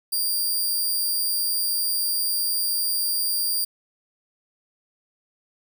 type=tone; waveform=10% pulse; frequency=4771 Hz; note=D8; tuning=26 cents sharp; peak=-15 dBFS; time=0.12-3.65 s; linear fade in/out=10 ms; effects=none